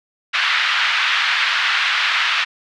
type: band-pass noise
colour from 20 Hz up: pink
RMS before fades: -18 dBFS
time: 0.33-2.45 s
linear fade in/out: 20 ms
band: 1300 to 3700 Hz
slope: 24 dB/octave
effects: none

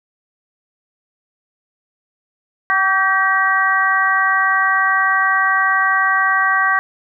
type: harmonic tone with a mistuned harmonic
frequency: 381.7 Hz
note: G4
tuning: 46 cents flat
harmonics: 2 / 3 / 4 / 5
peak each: -22 / -17 / -17 / -18 dBFS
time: 2.7-6.79 s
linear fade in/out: 0 ms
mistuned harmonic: 4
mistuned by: +41 cents
effects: none

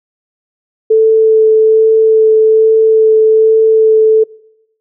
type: tone with vibrato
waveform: sine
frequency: 440 Hz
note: A4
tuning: in tune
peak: -4 dBFS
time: 0.9-4.24 s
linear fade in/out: 10 ms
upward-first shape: sine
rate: 1.2 Hz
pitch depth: 9 cents each way
effects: noise-tail reverb RT60 0.8 s tail -23 dB re dry

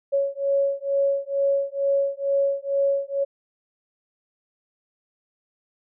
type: beating tone pair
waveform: sine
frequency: 554.4 / 556.6 Hz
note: C#5 / C#5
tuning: 0 / +7 cents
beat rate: 2.2 Hz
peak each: -23 dBFS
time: 0.12-3.25 s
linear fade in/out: 20 ms
effects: none

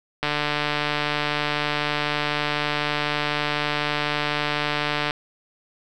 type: click train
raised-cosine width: 0.3 ms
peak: -7 dBFS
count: 723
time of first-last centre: 0.23-5.108 s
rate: 148 Hz
effects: none

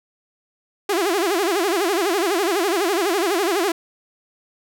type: tone with vibrato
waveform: sawtooth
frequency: 370 Hz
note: F#4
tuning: in tune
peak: -14 dBFS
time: 0.89-3.72 s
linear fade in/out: 5 ms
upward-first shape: sine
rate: 12 Hz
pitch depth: 210 cents each way
effects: none

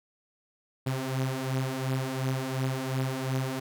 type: beating tone pair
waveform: sawtooth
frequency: 129.8 / 132.6 Hz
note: C3 / C3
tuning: -13 / +23 cents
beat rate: 2.8 Hz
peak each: -29 / -26 dBFS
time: 0.86-3.6 s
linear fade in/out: 10 ms
effects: none

